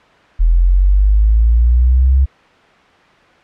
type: linear sweep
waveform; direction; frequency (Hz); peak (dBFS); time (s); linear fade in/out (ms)
sine; up; 40.43 to 67.7; -7; 0.39-2.26; 20
effects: white hiss -46 dBFS RMS until 3.43 s + low-pass 2000 Hz 12 dB/octave